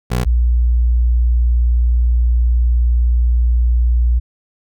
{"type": "tone pair in turn", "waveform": ["20% pulse", "sine"], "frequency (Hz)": [61.3, 59.62], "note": ["B1", "A#1"], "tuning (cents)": [-12, 40], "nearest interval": "unison", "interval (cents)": 48, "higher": "first", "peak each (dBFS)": -10, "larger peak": "neither", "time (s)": [[0.1, 0.25], [0.25, 4.2]], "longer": "second", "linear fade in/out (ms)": 20, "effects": []}